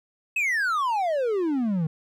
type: exponential sweep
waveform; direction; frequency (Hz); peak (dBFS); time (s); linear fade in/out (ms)
triangle; down; 2637 to 151.8; -20; 0.36-1.87; 5
effects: none